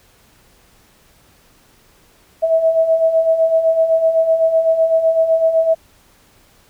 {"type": "beating tone pair", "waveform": "sine", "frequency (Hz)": [644, 651.9], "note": ["E5", "E5"], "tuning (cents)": [-41, -19], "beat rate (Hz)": 7.9, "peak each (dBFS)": [-19, -12], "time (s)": [2.42, 5.75], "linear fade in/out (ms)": 20, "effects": ["pink hiss -52 dBFS RMS until 6.69 s"]}